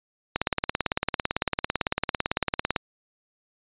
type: click train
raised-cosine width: 0.3 ms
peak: -7 dBFS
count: 44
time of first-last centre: 0.36-2.762 s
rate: 17.9 Hz
effects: resampled to 8000 Hz